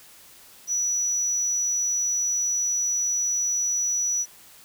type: tone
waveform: sine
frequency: 5890 Hz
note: F#8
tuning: 9 cents flat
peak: -21 dBFS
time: 0.67-4.26 s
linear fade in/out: 50 ms
effects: tanh soft clip ceiling -17 dBFS + white hiss -50 dBFS RMS until 4.64 s

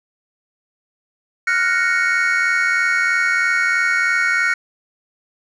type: chord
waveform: triangle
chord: Gb major seventh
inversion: third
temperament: equal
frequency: 1396.9 / 1480 / 1864.7 / 2217 Hz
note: F6 / Gb6 / Bb6 / Db7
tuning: 0 / 0 / 0 / 0 cents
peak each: -18 dBFS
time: 1.47-4.54 s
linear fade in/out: 5 ms
effects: tanh soft clip ceiling -7 dBFS + resampled to 24000 Hz

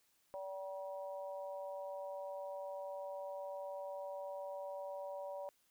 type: harmonic tone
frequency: 192 Hz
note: G3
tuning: 36 cents flat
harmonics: 3 / 4 / 5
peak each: -43 / -51 / -51 dBFS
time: 0.34-5.49 s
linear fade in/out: 0 ms
effects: white hiss -75 dBFS RMS until 5.7 s

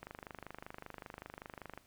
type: click train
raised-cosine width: 0.5 ms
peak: -30 dBFS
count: 45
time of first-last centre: 0.03-1.776 s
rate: 25.2 Hz
effects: pink hiss -67 dBFS RMS until 1.86 s

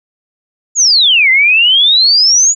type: exponential two-way sweep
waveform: sine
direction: down then up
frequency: 7000 to 2029 to 7000 Hz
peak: -5 dBFS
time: 0.75-2.55 s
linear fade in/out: 50 ms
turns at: 1.3 s
effects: none

